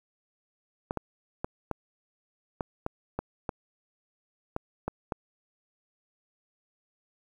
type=clicks; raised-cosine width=1 ms; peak=-16 dBFS; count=11; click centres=0.909 / 0.973 / 1.445 / 1.713 / 2.608 / 2.864 / 3.19 / 3.492 / 4.564 / 4.88 / 5.122 s; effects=9-bit